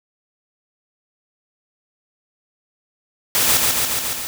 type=noise with echo; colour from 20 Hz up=white; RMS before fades=-17 dBFS; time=3.35-3.57 s; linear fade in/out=0 ms; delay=140 ms; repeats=5; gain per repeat=-2 dB; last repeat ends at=4.27 s; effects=none